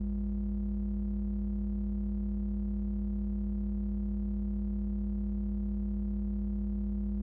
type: ring-modulated tone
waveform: triangle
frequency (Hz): 73.4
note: D2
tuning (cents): 0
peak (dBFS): -25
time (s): 0-7.22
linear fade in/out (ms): 10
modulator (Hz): 129
effects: none